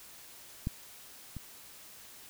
clicks, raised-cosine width 5 ms, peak -19 / -28 dBFS, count 2, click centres 0.671 / 1.367 s, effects white hiss -52 dBFS RMS until 2.29 s

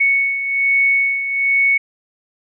sine beating tone pair, 2217 / 2218.2 Hz, C#7 / C#7, 0 / +1 cents, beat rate 1.2 Hz, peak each -14 / -21 dBFS, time 0-1.78 s, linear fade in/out 10 ms, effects none

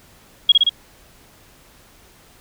sine tone with echo, 3300 Hz, G#7, 12 cents flat, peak -6 dBFS, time 0.49-0.52 s, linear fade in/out 5 ms, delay 58 ms, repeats 3, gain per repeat -2 dB, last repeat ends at 0.694 s, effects pink hiss -50 dBFS RMS until 2.4 s

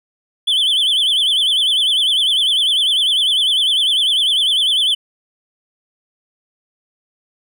triangle tone with vibrato, 3255 Hz, G#7, 36 cents flat, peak -11 dBFS, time 0.47-4.95 s, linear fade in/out 10 ms, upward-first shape sine, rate 10 Hz, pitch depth 140 cents each way, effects none

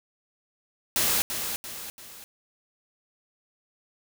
white noise with echo, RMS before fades -24 dBFS, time 0.96-1.22 s, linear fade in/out 0 ms, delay 340 ms, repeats 3, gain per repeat -7 dB, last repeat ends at 2.24 s, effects none

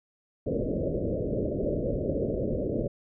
white low-pass noise, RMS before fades -29 dBFS, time 0.46-2.88 s, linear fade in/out 10 ms, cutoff 600 Hz, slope 96 dB/octave, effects none

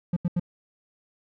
triangle tone bursts, 174.61 Hz, F3, in tune, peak -19 dBFS, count 3, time 0.13-0.397 s, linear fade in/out 5 ms, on 35 ms, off 81 ms, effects none

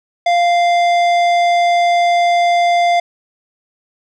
sine tone with tanh clipping, 696 Hz, F5, 6 cents flat, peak -12 dBFS, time 0.26-3 s, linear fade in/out 5 ms, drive 14 dB, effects none

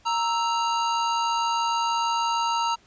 square tone pair together, 932.3 / 1318.5 Hz, A#5 / E6, 0 / 0 cents, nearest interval tritone, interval 600 cents, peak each -24 / -29 dBFS, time 0.05-2.76 s, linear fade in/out 20 ms, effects pink hiss -58 dBFS RMS until 2.86 s + resampled to 16000 Hz

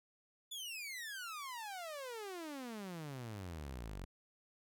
sawtooth exponential sweep, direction down, 3520 to 43.63 Hz, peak -40 dBFS, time 0.51-4.05 s, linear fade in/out 10 ms, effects none

